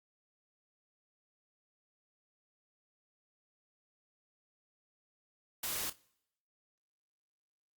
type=noise with echo; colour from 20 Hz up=white; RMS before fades=-37 dBFS; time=5.63-5.9 s; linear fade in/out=5 ms; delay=29 ms; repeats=2; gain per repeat=-14 dB; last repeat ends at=5.958 s; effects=noise-tail reverb RT60 0.8 s tail -25 dB re dry + Opus 48 kbps

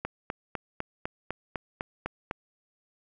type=click train; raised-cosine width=0.5 ms; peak=-16 dBFS; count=10; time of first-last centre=0.05-2.311 s; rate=3.98 Hz; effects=none

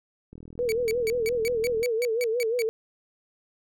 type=click train; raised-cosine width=3 ms; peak=-31 dBFS; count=61; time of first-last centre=0.33-1.823 s; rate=40.2 Hz
type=tone with vibrato; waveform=sine; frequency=466.6 Hz; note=A#4; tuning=2 cents sharp; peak=-23 dBFS; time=0.59-2.69 s; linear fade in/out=0 ms; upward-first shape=sine; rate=5.7 Hz; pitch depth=110 cents each way
type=tone bursts; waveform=sawtooth; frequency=2269 Hz; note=C#7; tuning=40 cents sharp; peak=-26 dBFS; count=11; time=0.69-2.62 s; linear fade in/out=0 ms; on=30 ms; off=160 ms
effects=none

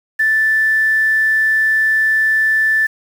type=tone with quantisation; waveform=sine; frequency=1760 Hz; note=A6; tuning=in tune; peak=-11 dBFS; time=0.19-2.87 s; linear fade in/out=10 ms; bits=6; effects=none

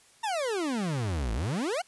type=exponential two-way sweep; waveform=40% pulse; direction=down then up; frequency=932.3 to 51.91 to 781 Hz; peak=-27 dBFS; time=0.23-1.82 s; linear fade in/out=10 ms; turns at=1.33 s; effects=white hiss -59 dBFS RMS until 1.87 s + resampled to 24000 Hz

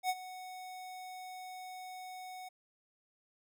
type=tone with ADSR envelope; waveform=square; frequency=740 Hz; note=F#5; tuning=in tune; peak=-29 dBFS; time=0.03-2.49 s; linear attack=65 ms; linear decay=44 ms; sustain=-16 dB; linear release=11 ms; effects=none

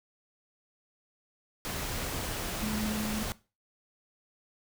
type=tone in noise; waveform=sine; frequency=213.7 Hz; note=G#3; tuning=50 cents sharp; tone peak=-31 dBFS; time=2.63-3.23 s; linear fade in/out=0 ms; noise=pink; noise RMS=-35 dBFS; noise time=1.65-3.32 s; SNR=+1 dB; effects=noise-tail reverb RT60 0.3 s tail -19 dB re dry

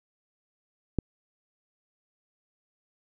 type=click; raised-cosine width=3 ms; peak=-12 dBFS; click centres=0.987 s; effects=none

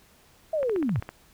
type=linear sweep; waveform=sine; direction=down; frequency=659.3 to 84.4 Hz; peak=-23 dBFS; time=0.53-1 s; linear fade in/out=5 ms
type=click train; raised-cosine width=0.5 ms; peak=-21 dBFS; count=8; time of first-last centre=0.63-1.091 s; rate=15.2 Hz
effects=pink hiss -58 dBFS RMS until 1.33 s

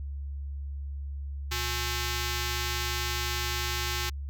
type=ring-modulated tone; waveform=5% pulse; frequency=480.5 Hz; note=B4; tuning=48 cents flat; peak=-15 dBFS; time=1.51-4.1 s; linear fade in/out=10 ms; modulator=602 Hz; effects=added 70 Hz sine -33 dBFS peak until 4.29 s

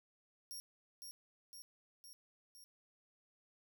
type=tone with echo; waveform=20% pulse; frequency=5580 Hz; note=F8; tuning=2 cents flat; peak=-40 dBFS; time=0.51-0.6 s; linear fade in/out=0 ms; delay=510 ms; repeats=4; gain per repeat=-3 dB; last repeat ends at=2.64 s; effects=none

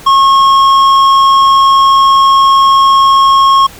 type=tone with tanh clipping; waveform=sine; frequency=1087 Hz; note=C#6; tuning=34 cents flat; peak=-5 dBFS; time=0.06-3.67 s; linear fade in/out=10 ms; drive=10 dB; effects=pink hiss -33 dBFS RMS until 3.79 s

